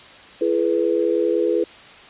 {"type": "tone cluster", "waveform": "sine", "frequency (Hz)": [337.4, 423, 492.9], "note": ["E4", "G#4", "B4"], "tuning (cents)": [40, 32, -3], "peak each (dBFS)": -21, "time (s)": [0.41, 1.64], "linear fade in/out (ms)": 5, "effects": ["white hiss -43 dBFS RMS until 2.09 s", "resampled to 8000 Hz"]}